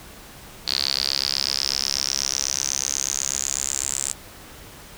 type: tone with band-pass filter sweep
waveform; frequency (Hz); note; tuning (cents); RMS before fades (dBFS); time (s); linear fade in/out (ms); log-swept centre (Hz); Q
sawtooth; 68.1; C#2; -30; -25; 0.67-4.13; 10; 4400 to 7700; 8.6
effects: pink hiss -43 dBFS RMS until 4.97 s